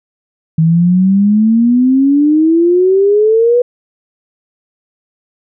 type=exponential sweep; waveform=sine; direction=up; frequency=158.4 to 493.9 Hz; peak=-6 dBFS; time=0.58-3.62 s; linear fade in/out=5 ms; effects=none